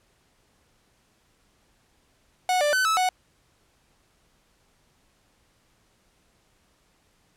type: tone with pitch steps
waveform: 45% pulse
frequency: 734 / 590 / 1515 / 1303 / 738 Hz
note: F#5 / D5 / F#6 / E6 / F#5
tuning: -14 / +8 / +40 / -20 / -5 cents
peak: -20 dBFS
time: 2.49-3.09 s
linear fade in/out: 2 ms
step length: 120 ms
effects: pink hiss -65 dBFS RMS until 7.36 s + low-pass 11000 Hz 12 dB/octave